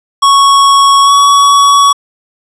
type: tone with pitch glide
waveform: square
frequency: 1108.7 to 1126.1 Hz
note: C#6 to C#6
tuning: 0 to +27 cents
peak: -4 dBFS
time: 0.22-1.93 s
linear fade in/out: 10 ms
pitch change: +27 cents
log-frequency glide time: 1.03-1.12 s
effects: resampled to 22050 Hz + 7-bit